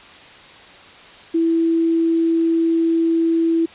sine tone, 330 Hz, E4, 2 cents sharp, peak -14 dBFS, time 1.34-3.66 s, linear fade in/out 10 ms, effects white hiss -42 dBFS RMS until 3.74 s + resampled to 8000 Hz

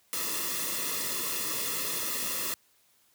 white noise with comb filter, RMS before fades -32 dBFS, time 0.13-2.54 s, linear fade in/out 0 ms, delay 1.3 ms, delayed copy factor -0.85, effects white hiss -66 dBFS RMS until 3.14 s + high-pass 60 Hz 12 dB/octave

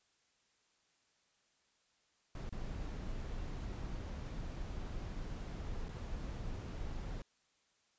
brown noise with dropouts, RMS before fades -42 dBFS, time 2.35-7.22 s, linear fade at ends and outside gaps 2 ms, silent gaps 2.493-2.525 / 5.885-5.89 s, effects white hiss -75 dBFS RMS until 7.98 s + resampled to 16000 Hz

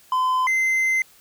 triangle tone pair in turn, 1022 / 2069 Hz, C6 / C7, -41 / -20 cents, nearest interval octave, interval 1221 cents, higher second, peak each -16 / -16 dBFS, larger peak neither, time 0.12-0.47 / 0.47-1.02 s, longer second, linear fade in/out 2 ms, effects white hiss -53 dBFS RMS until 1.2 s

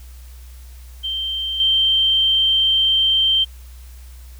sine tone with level steps, 3136 Hz, G7, in tune, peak -21 / -13 dBFS, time 1.03-3.45 s, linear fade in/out 20 ms, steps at 1.6 s, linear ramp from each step 2 ms, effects added 62 Hz sine -36 dBFS peak until 4.39 s + white hiss -50 dBFS RMS until 4.39 s

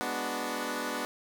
10% pulse chord, G# half-diminished seventh, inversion none, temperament equal, 207.7 / 246.9 / 293.7 / 370 Hz, G#3 / B3 / D4 / F#4, 0 / 0 / 0 / 0 cents, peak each -33 / -27 / -28 / -31 dBFS, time 0.01-1.05 s, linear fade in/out 0 ms, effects none

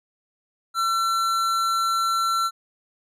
sine tone with tanh clipping, 1350 Hz, E6, 41 cents sharp, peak -22 dBFS, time 0.74-2.51 s, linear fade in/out 50 ms, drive 15 dB, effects none

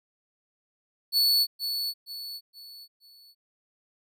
45% pulse tone with echo, 4435 Hz, C#8, in tune, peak -19 dBFS, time 1.12-1.47 s, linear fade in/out 50 ms, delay 470 ms, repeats 4, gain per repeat -8 dB, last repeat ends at 3.35 s, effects none

